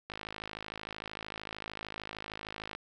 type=click train; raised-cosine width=0.3 ms; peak=-23 dBFS; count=142; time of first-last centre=0.1-2.75 s; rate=53.2 Hz; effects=none